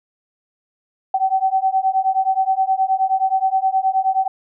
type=beating tone pair; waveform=sine; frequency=760 / 769.5 Hz; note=F#5 / G5; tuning=+46 / -32 cents; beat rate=9.5 Hz; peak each=-18 dBFS; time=1.14-4.28 s; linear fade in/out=5 ms; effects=none